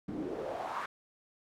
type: noise with band-pass filter sweep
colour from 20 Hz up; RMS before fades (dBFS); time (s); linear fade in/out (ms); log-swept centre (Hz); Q
pink; -38; 0.08-0.86; 5; 230 to 1300; 3.8
effects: none